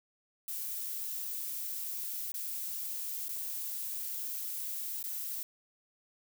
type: noise with dropouts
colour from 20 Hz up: violet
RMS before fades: -38 dBFS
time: 0.48-5.43 s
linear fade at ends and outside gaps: 2 ms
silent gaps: 2.32-2.341 / 3.284-3.291 / 5.028-5.039 s
effects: none